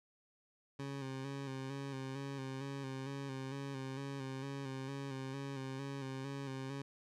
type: tone with vibrato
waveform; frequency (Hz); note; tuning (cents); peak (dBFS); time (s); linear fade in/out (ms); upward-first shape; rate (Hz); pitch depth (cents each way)
20% pulse; 135.7; C#3; -36; -36; 0.79-6.82; 5; square; 2.2; 35
effects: low-pass 7000 Hz 12 dB/octave